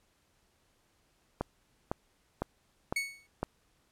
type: click train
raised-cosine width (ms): 1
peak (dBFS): -17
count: 5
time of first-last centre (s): 1.41-3.43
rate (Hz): 1.98
type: tone with exponential decay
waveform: 40% pulse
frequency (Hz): 2217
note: C#7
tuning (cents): 0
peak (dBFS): -26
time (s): 2.96-3.27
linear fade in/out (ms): 5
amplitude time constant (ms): 67
effects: pink hiss -71 dBFS RMS until 3.91 s + low-pass 12000 Hz 12 dB/octave